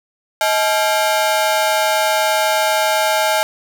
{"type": "ring-modulated tone", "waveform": "sawtooth", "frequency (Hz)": 747, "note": "F#5", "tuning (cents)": 16, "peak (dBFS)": -7, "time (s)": [0.41, 3.43], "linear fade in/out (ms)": 0, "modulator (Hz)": 114, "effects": []}